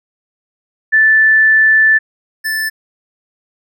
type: tone pair in turn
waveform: sine / square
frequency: 1757 / 1757 Hz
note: A6 / A6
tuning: -3 / -3 cents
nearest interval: unison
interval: 0 cents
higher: neither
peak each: -6 / -16 dBFS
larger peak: first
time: 0.92-1.99 / 2.44-2.7 s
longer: first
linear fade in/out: 20 ms
effects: none